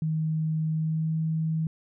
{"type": "tone with pitch glide", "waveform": "sine", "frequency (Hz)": [157.7, 159.72], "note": ["D#3", "D#3"], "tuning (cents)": [24, 46], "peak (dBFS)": -24, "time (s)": [0.02, 1.67], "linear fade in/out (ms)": 2, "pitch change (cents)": 22, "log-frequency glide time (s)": [0.7, 1.17], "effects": []}